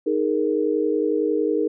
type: chord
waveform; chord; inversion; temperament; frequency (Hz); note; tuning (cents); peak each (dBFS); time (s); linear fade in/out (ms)
sine; D# suspended fourth; none; equal; 311.1 / 415.3 / 466.2; D#4 / G#4 / A#4; 0 / 0 / 0; -23; 0.06-1.68; 10
effects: none